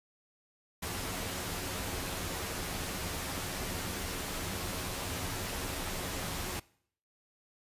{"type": "noise with comb filter", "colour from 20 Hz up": "pink", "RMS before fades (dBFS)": -37, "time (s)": [0.82, 6.6], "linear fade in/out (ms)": 10, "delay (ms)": 11, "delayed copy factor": 0.5, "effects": ["noise-tail reverb RT60 0.6 s tail -22 dB re dry", "resampled to 32000 Hz"]}